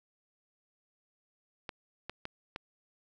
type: clicks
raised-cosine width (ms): 0.3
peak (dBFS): -22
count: 4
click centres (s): 1.692 / 2.096 / 2.254 / 2.561
effects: none